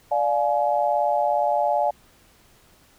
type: chord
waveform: sine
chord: D diminished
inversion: none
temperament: just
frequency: 587.3 / 704.8 / 845.8 Hz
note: D5 / F5 / Ab5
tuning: 0 / +16 / +31 cents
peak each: -23 dBFS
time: 0.11-1.91 s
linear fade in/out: 10 ms
effects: pink hiss -56 dBFS RMS until 2.98 s

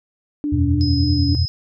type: tone with vibrato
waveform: sine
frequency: 290 Hz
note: D4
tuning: 22 cents flat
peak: -19 dBFS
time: 0.44-1.35 s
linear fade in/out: 0 ms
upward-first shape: square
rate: 3.4 Hz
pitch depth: 24 cents each way
type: chord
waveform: sine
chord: E suspended second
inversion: none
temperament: equal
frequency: 82.41 / 92.5 / 123.47 Hz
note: E2 / F#2 / B2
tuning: 0 / 0 / 0 cents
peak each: -18 / -22 / -21 dBFS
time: 0.52-1.46 s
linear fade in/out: 10 ms
type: tone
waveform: sine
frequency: 5090 Hz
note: D#8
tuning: 39 cents sharp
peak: -25 dBFS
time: 0.81-1.48 s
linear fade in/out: 0 ms
effects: none

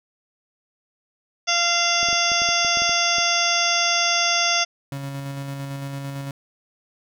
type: harmonic tone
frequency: 690 Hz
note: F5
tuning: 21 cents flat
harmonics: 1 / 2 / 3 / 4 / 5 / 7 / 8 / 9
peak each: -26 / -26 / -26 / -26 / -26 / -26 / -26 / -26 dBFS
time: 1.47-4.65 s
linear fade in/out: 20 ms
type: clicks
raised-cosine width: 2 ms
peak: -22 dBFS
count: 11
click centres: 2.03 / 2.087 / 2.129 / 2.318 / 2.419 / 2.489 / 2.648 / 2.772 / 2.82 / 2.894 / 3.184 s
type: tone with tremolo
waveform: 35% pulse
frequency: 138.59 Hz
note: C#3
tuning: in tune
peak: -26 dBFS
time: 4.92-6.31 s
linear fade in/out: 2 ms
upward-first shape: square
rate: 8.9 Hz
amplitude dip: 25%
effects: none

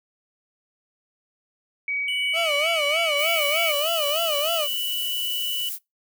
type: tone with tremolo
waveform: sine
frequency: 2265 Hz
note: C#7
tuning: 37 cents sharp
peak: -23 dBFS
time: 1.88-3.72 s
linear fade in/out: 2 ms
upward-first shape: sine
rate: 3 Hz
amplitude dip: 25%
type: tone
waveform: triangle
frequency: 2960 Hz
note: F#7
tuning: in tune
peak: -24 dBFS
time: 2.08-5.69 s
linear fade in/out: 2 ms
type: tone with vibrato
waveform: 35% pulse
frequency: 622.3 Hz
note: D#5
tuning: in tune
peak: -22 dBFS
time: 2.33-4.68 s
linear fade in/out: 50 ms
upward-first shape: sine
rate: 3.3 Hz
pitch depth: 150 cents each way
type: noise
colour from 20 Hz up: violet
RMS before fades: -31 dBFS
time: 3.16-5.79 s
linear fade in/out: 50 ms
effects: noise-tail reverb RT60 0.2 s tail -24 dB re dry

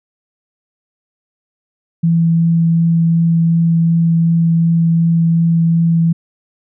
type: tone with vibrato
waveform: sine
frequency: 166.3 Hz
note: E3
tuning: 16 cents sharp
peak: -9 dBFS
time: 2.03-6.13 s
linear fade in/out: 10 ms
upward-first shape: triangle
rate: 2.7 Hz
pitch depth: 8 cents each way
effects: none

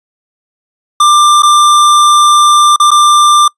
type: tone with dropouts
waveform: square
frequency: 1188 Hz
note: D6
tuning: 20 cents sharp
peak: -4 dBFS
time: 1-3.48 s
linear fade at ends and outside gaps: 5 ms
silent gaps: 1.423-1.431 / 2.762-2.799 / 2.907-2.914 s
effects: noise-tail reverb RT60 0.1 s tail -25 dB re dry + resampled to 24000 Hz

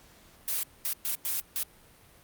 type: noise bursts at uneven times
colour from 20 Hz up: blue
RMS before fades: -30 dBFS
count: 5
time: 0.48-0.63 / 0.85-0.93 / 1.05-1.15 / 1.25-1.4 / 1.56-1.63 s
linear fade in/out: 0 ms
effects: pink hiss -57 dBFS RMS until 2.23 s + Opus 48 kbps

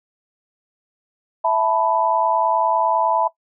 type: chord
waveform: sine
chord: E suspended fourth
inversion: none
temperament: just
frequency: 659.3 / 879 / 988.9 Hz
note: E5 / A5 / B5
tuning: 0 / -2 / +2 cents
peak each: -20 dBFS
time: 1.44-3.28 s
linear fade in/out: 10 ms
effects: noise-tail reverb RT60 0.1 s tail -17 dB re dry

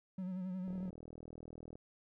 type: tone with vibrato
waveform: triangle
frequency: 185 Hz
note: F#3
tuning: in tune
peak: -36 dBFS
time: 0.18-0.9 s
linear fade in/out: 5 ms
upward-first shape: sine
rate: 11 Hz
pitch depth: 47 cents each way
type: click train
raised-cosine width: 2 ms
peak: -38 dBFS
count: 44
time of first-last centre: 0.68-1.755 s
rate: 40 Hz
effects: none

